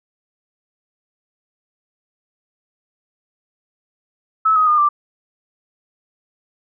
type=tone with pitch steps; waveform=sine; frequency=1300 / 1257.9 / 1217.2 / 1177.7 Hz; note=E6 / D#6 / D#6 / D6; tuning=-24 / +19 / -38 / +4 cents; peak=-11 dBFS; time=4.45-4.89 s; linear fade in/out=10 ms; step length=110 ms; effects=none